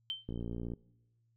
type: tone with exponential decay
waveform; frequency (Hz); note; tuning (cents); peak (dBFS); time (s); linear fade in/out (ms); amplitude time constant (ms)
sine; 3107; G7; -16; -31; 0.1-0.29; 0; 40
type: click train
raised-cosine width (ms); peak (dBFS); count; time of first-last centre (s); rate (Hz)
3; -27; 27; 0.29-0.736; 58.3
effects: noise-tail reverb RT60 1.0 s tail -23 dB re dry + added 115 Hz sine -70 dBFS peak until 1.36 s